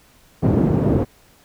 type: band-pass noise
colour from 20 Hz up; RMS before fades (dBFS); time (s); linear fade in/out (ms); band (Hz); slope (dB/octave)
pink; -17; 0.42-1.05; 20; 120 to 360; 12
effects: pink hiss -53 dBFS RMS until 1.44 s